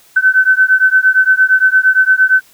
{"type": "beating tone pair", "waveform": "sine", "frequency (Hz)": [1519, 1527.7], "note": ["F#6", "G6"], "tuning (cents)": [45, -45], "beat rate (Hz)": 8.7, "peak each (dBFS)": -10, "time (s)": [0.16, 2.41], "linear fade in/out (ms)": 10, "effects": ["white hiss -47 dBFS RMS until 2.53 s"]}